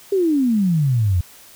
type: exponential sweep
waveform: sine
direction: down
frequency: 407 to 84 Hz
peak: -14 dBFS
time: 0.12-1.21 s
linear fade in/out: 5 ms
effects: white hiss -45 dBFS RMS until 1.55 s